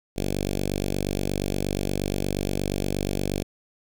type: tone with notch filter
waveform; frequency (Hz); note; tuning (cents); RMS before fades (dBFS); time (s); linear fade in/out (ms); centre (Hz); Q
5% pulse; 48.46; G1; -19; -27; 0.16-3.43; 10; 1300; 0.62
effects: none